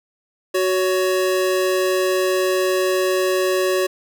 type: tone pair together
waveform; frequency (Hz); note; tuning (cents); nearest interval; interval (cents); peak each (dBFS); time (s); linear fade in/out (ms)
square; 371.4 / 561; F#4 / C#5; +7 / +21; perfect fifth; 714; -19 / -22; 0.54-3.87; 10
effects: none